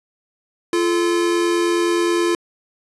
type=tone pair together; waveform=square; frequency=344.5 / 434 Hz; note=F4 / A4; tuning=-24 / -24 cents; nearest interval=major third; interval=400 cents; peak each=-17 / -25 dBFS; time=0.73-2.35 s; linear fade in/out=2 ms; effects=resampled to 24000 Hz + 8-bit